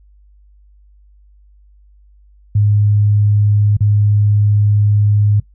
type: tone with dropouts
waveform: sine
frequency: 103.83 Hz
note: G#2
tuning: in tune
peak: -9 dBFS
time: 2.55-5.4 s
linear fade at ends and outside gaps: 5 ms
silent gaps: 3.769-3.806 s
effects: noise-tail reverb RT60 0.1 s tail -19 dB re dry + added 50 Hz sine -44 dBFS peak until 5.54 s